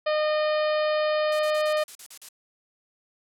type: harmonic tone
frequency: 611 Hz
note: D#5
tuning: 32 cents flat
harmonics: 1 / 2 / 3 / 4 / 5 / 6 / 7 / 8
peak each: -22 / -31 / -34 / -38 / -39 / -43 / -41 / -44 dBFS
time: 0.06-1.84 s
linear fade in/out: 10 ms
type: noise bursts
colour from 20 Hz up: blue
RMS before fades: -39 dBFS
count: 9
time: 1.32-2.288 s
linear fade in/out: 2 ms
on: 72 ms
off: 40 ms
effects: low-pass 10000 Hz 12 dB/octave